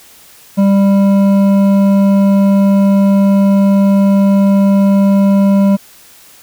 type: tone with hard clipping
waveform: sine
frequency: 197.6 Hz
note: G3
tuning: 14 cents sharp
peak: -8 dBFS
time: 0.57-5.77 s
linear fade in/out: 20 ms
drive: 9 dB
effects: white hiss -41 dBFS RMS until 6.42 s